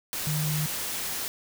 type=tone in noise; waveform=sine; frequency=152.3 Hz; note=D#3; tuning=37 cents flat; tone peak=-26 dBFS; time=0.27-0.66 s; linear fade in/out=0 ms; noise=white; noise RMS=-32 dBFS; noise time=0.13-1.28 s; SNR=+3 dB; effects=none